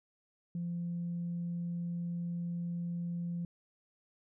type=tone; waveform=sine; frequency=172.3 Hz; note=F3; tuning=23 cents flat; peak=-33 dBFS; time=0.55-3.45 s; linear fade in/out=2 ms; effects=tanh soft clip ceiling -30 dBFS